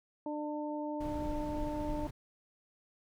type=harmonic tone; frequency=299 Hz; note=D4; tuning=31 cents sharp; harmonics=1 / 2 / 3; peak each=-37 / -40 / -42 dBFS; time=0.26-2.07 s; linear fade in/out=2 ms
type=noise; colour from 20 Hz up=brown; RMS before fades=-40 dBFS; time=1-2.11 s; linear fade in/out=10 ms
effects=none